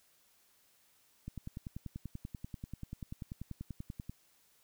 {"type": "click train", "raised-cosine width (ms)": 5, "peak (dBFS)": -29, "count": 30, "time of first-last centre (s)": [1.28, 4.096], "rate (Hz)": 10.3, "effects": ["white hiss -69 dBFS RMS until 4.63 s"]}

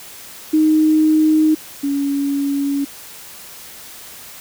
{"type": "tone pair in turn", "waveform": "sine", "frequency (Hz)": [311.1, 281], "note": ["D#4", "C#4"], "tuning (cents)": [0, 24], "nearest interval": "major second", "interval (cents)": 176, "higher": "first", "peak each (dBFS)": [-10, -16], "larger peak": "first", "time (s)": [[0.53, 1.55], [1.83, 2.85]], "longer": "neither", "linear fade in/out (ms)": 10, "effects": ["white hiss -37 dBFS RMS until 4.4 s"]}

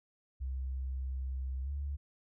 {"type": "tone with pitch glide", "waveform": "sine", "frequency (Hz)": [65.41, 70.92], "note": ["C2", "C#2"], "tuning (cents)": [0, 40], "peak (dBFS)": -34, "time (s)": [0.4, 1.97], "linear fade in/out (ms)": 20, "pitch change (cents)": 140, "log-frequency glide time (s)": [1.63, 1.7], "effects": []}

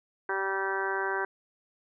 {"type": "harmonic tone", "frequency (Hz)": 193.8, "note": "G3", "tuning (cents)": -20, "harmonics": [2, 3, 4, 5, 6, 7, 8, 9, 10], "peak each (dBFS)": [-33, -43, -37, -35, -39, -43, -32, -42, -43], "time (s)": [0.29, 1.25], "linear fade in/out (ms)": 2, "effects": []}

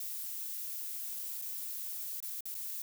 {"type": "noise with dropouts", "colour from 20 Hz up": "violet", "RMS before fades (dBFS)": -40, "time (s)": [0, 2.82], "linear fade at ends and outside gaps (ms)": 2, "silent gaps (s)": [[1.417, 1.421], [2.203, 2.226], [2.407, 2.455], [2.544, 2.55]], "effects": []}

